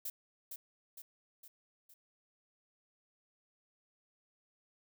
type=noise with echo; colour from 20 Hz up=violet; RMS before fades=-40 dBFS; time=0.05-0.1 s; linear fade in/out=5 ms; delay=460 ms; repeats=4; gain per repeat=-5 dB; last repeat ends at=1.94 s; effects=none